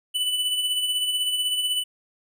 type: tone with tremolo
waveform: square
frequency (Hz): 2983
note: F#7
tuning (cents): +13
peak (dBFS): -21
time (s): 0.14-1.84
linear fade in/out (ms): 20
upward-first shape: sine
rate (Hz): 16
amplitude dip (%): 45
effects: none